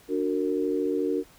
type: chord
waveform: sine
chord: D augmented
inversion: none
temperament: just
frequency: 293.7 / 367.1 / 458.9 Hz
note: D4 / F#4 / A#4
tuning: 0 / -14 / -27 cents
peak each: -28 dBFS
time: 0.08-1.24 s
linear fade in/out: 50 ms
effects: pink hiss -55 dBFS RMS until 1.38 s